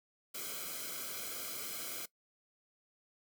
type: noise with comb filter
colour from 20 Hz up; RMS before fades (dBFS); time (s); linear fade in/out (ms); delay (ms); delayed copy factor
white; -42; 0.34-2.06; 10; 1.1; -1
effects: noise-tail reverb RT60 0.1 s tail -20 dB re dry